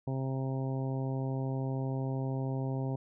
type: harmonic tone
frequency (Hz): 132.9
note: C3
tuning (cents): +27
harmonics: 1 / 2 / 3 / 4 / 5 / 6 / 7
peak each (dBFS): -32 / -38 / -42 / -44 / -46 / -48 / -49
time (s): 0.07-2.96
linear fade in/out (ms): 5
effects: none